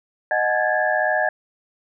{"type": "tone cluster", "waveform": "sine", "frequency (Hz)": [621, 735, 852, 1653, 1736], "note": ["D#5", "F#5", "G#5", "G#6", "A6"], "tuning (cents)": [-3, -12, 44, -9, -24], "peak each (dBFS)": [-22, -23, -29, -23, -26], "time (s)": [0.31, 1.29], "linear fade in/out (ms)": 2, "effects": []}